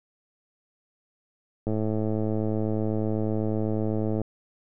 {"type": "click train", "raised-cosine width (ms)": 2, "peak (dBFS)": -15, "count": 276, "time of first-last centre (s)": [1.67, 4.216], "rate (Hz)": 108, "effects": []}